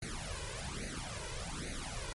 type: noise with flanger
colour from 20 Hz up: pink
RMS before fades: -41 dBFS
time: 0.02-2.13 s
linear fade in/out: 5 ms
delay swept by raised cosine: 0.46 to 2.06 ms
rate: 1.2 Hz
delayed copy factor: +1
effects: MP3 48 kbps